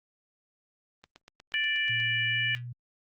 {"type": "click train", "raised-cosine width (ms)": 0.2, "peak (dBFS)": -31, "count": 9, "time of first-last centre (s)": [1.04, 2.002], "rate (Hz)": 8.32}
{"type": "harmonic tone", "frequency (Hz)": 587.3, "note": "D5", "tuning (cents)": 0, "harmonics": [3, 4, 5], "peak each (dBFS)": [-29, -30, -31], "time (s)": [1.54, 2.55], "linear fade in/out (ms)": 0}
{"type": "tone with pitch glide", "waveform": "sine", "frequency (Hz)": [116.54, 121.56], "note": ["A#2", "B2"], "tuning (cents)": [0, -27], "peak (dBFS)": -36, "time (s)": [1.89, 2.73], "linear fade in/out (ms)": 10, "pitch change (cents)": 73, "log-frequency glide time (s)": [2.26, 2.55]}
{"effects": ["Opus 32 kbps"]}